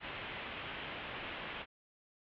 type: low-pass noise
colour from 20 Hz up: white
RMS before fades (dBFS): -44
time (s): 0-1.66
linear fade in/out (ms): 50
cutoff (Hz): 3200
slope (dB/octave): 48
effects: none